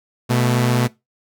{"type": "tone pair together", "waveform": "sawtooth", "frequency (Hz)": [123.47, 220], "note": ["B2", "A3"], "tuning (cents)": [0, 0], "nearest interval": "minor seventh", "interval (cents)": 1000, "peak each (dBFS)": [-12, -18], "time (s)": [0.29, 0.88], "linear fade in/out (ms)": 20, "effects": ["noise-tail reverb RT60 0.2 s tail -20 dB re dry"]}